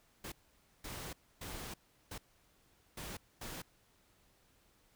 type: noise bursts at uneven times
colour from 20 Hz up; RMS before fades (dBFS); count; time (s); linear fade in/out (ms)
pink; -45; 6; 0.24-0.32 / 0.84-1.13 / 1.41-1.74 / 2.11-2.18 / 2.97-3.17 / 3.41-3.62; 5
effects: pink hiss -70 dBFS RMS until 4.95 s